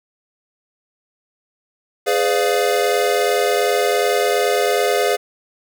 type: chord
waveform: square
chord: G# diminished seventh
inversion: none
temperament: equal with one note detuned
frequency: 415.3 / 504.6 / 587.3 / 698.5 Hz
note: G#4 / B4 / D5 / F5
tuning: 0 / +37 / 0 / 0 cents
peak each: -20 / -21 / -24 / -22 dBFS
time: 2.06-5.17 s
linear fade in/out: 20 ms
effects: none